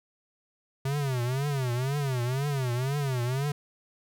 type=tone with vibrato; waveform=square; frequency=132.4 Hz; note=C3; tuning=21 cents sharp; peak=-27 dBFS; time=0.85-3.52 s; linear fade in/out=5 ms; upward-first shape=triangle; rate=2 Hz; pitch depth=200 cents each way; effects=none

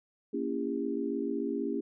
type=chord; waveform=sine; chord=A# diminished seventh; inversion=none; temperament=just; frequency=233.1 / 279.7 / 335.6 / 402.8 Hz; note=A#3 / C#4 / E4 / G4; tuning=0 / +16 / +31 / +47 cents; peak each=-36 / -34 / -37 / -35 dBFS; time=0.33-1.81 s; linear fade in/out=10 ms; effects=none

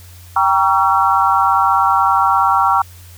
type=chord; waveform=sine; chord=G diminished seventh; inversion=none; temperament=just; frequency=784 / 940.8 / 1128.9 / 1354.7 Hz; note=G5 / Bb5 / Db6 / Fb6; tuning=0 / +16 / +31 / +47 cents; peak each=-16 dBFS; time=0.36-2.82 s; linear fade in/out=5 ms; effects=added 88 Hz sine -37 dBFS peak until 3.17 s + white hiss -44 dBFS RMS until 3.17 s

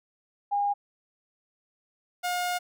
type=tone pair in turn; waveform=sine / sawtooth; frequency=812 / 714.9 Hz; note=G#5 / F5; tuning=-39 / +40 cents; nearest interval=major second; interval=221 cents; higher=first; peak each=-23 dBFS; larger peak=neither; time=0.51-0.74 / 2.23-2.59 s; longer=second; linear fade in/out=20 ms; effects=none

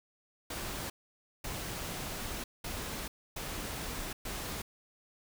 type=noise bursts at uneven times; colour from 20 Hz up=pink; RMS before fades=-39 dBFS; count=5; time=0.5-0.9 / 1.44-2.44 / 2.64-3.08 / 3.36-4.13 / 4.25-4.62 s; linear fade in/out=5 ms; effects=none

